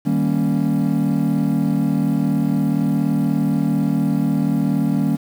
triangle chord, Eb dominant seventh, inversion none, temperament equal, 155.56 / 196 / 233.1 / 277.2 Hz, Eb3 / G3 / Bb3 / Db4, 0 / 0 / 0 / 0 cents, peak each -19 dBFS, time 0.05-5.17 s, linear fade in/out 20 ms, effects tanh soft clip ceiling -6 dBFS + 7-bit

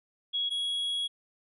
sine / triangle tone pair in turn, 3328 / 3328 Hz, G#7 / G#7, +3 / +3 cents, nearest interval unison, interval 0 cents, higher neither, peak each -27 dBFS, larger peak neither, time 0.33-0.5 / 0.5-1.08 s, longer second, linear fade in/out 20 ms, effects resampled to 32000 Hz

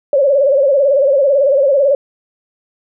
sine tone with vibrato, 554.4 Hz, C#5, in tune, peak -8 dBFS, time 0.13-1.95 s, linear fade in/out 2 ms, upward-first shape sine, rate 18 Hz, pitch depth 100 cents each way, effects none

